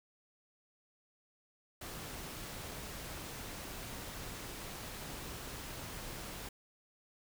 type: noise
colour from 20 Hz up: pink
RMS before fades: -45 dBFS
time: 1.81-6.49 s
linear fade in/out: 5 ms
effects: none